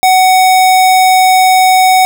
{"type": "tone", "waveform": "square", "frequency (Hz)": 747, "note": "F#5", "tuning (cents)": 16, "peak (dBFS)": -5, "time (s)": [0.03, 2.05], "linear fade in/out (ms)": 0, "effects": []}